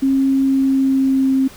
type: tone with pitch glide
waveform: sine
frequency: 269.4 to 266 Hz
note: C#4 to C4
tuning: -49 to +29 cents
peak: -12 dBFS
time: 0.02-1.48 s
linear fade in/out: 10 ms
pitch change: -22 cents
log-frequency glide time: 0.43-1.35 s
effects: pink hiss -41 dBFS RMS until 1.56 s